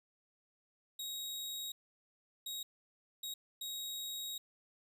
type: tone bursts at uneven times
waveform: sawtooth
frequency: 3790 Hz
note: A#7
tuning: 28 cents sharp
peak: -37 dBFS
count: 4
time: 0.99-1.72 / 2.46-2.63 / 3.23-3.34 / 3.61-4.38 s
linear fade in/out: 5 ms
effects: none